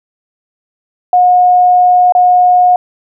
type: tone with dropouts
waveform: sine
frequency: 722 Hz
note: F#5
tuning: 43 cents flat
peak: -4 dBFS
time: 1.13-2.76 s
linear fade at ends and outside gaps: 2 ms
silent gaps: 2.123-2.15 s
effects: none